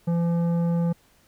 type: tone with tanh clipping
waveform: sine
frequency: 170 Hz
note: F3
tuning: 46 cents flat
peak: -22 dBFS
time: 0.07-0.93 s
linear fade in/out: 10 ms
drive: 11 dB
effects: pink hiss -60 dBFS RMS until 1.27 s